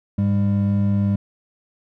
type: tone pair together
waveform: triangle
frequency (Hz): 102.16 / 200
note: G#2 / G3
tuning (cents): -28 / +35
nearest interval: octave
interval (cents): 1163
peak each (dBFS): -17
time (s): 0.18-1.16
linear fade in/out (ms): 5
effects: none